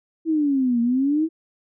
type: exponential two-way sweep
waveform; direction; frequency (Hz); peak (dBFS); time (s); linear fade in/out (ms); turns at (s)
sine; down then up; 329.6 to 231.4 to 329.6; -17; 0.25-1.29; 50; 0.81
effects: none